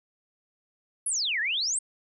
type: exponential two-way sweep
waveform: sine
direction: down then up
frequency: 11210 to 1661.2 to 8880 Hz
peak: -25 dBFS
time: 1.06-1.79 s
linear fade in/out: 5 ms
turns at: 1.4 s
effects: none